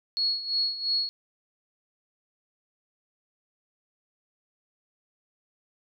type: tone with tremolo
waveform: sine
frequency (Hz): 4339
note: C#8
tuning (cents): -38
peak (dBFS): -22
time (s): 0.17-1.09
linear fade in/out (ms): 0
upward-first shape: sine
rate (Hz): 2.9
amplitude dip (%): 75
effects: none